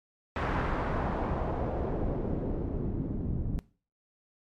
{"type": "noise with low-pass filter sweep", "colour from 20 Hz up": "pink", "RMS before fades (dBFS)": -31, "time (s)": [0.36, 3.59], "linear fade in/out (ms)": 0, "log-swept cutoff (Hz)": [1600, 200], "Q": 1.2, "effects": ["noise-tail reverb RT60 0.4 s tail -20 dB re dry", "MP3 64 kbps"]}